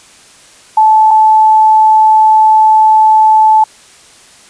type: tone pair in turn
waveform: sine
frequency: 870 / 870 Hz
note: A5 / A5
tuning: -20 / -20 cents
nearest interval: unison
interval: 0 cents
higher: neither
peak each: -3 dBFS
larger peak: neither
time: 0.77-1.11 / 1.11-3.64 s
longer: second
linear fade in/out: 5 ms
effects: white hiss -40 dBFS RMS until 4.49 s + resampled to 22050 Hz